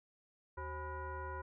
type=tone with frequency modulation; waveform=sine; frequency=534 Hz; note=C5; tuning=35 cents sharp; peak=-40 dBFS; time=0.57-1.42 s; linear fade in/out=10 ms; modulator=455 Hz; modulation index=1.9; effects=none